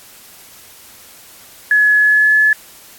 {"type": "tone with pitch glide", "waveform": "sine", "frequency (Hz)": [1698, 1717.7], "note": ["G#6", "A6"], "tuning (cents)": [38, -42], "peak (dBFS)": -8, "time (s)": [1.71, 2.53], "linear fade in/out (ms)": 2, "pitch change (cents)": 20, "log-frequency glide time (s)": [1.97, 2.34], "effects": ["white hiss -41 dBFS RMS until 2.98 s", "AAC 64 kbps"]}